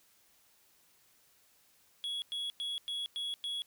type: tone bursts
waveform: triangle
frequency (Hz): 3350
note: G#7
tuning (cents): +14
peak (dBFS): -33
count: 6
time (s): 2.04-3.62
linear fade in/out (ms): 0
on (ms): 180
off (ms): 100
effects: white hiss -67 dBFS RMS until 3.66 s